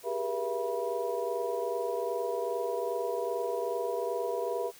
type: tone cluster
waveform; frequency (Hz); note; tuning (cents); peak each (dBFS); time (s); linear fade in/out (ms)
sine; 389 / 411.5 / 480 / 670 / 973; G4 / G#4 / B4 / E5 / B5; -13 / -16 / -49 / +28 / -26; -38 / -36 / -33 / -36 / -39; 0.03-4.72; 50
effects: white hiss -54 dBFS RMS until 4.79 s